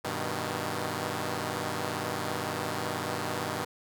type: chord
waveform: 5% pulse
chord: G augmented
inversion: none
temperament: equal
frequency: 98 / 123.47 / 155.56 Hz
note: G2 / B2 / D#3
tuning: 0 / 0 / 0 cents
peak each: -24 dBFS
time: 0.04-3.65 s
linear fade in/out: 10 ms
effects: none